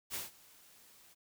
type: noise with ADSR envelope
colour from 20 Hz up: white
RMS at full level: -38 dBFS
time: 0.1-1.15 s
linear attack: 45 ms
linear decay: 160 ms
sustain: -23 dB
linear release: 26 ms
effects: none